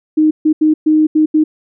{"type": "tone bursts at uneven times", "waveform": "sine", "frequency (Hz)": 309.5, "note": "D#4", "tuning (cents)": -9, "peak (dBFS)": -7, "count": 6, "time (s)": [[0.17, 0.31], [0.45, 0.53], [0.61, 0.74], [0.86, 1.07], [1.15, 1.26], [1.34, 1.44]], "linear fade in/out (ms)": 10, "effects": []}